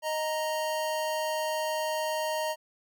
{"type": "tone pair together", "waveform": "square", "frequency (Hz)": [622.3, 932.4], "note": ["D#5", "A#5"], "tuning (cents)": [0, 0], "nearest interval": "perfect fifth", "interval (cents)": 700, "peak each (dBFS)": [-31, -33], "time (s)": [0.02, 2.56], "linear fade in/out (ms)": 50, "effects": []}